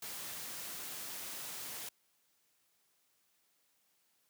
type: noise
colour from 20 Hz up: white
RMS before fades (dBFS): -44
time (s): 0.02-1.89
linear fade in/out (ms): 5
effects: white hiss -75 dBFS RMS until 4.29 s + high-pass 100 Hz 12 dB/octave